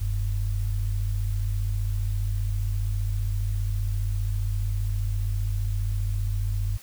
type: tone pair together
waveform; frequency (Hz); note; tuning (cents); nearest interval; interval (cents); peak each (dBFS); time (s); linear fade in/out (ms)
sine; 44.19 / 99.2; F1 / G2; +21 / +21; octave + major second; 1400; -26; 0-6.78; 20
effects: white hiss -49 dBFS RMS until 6.82 s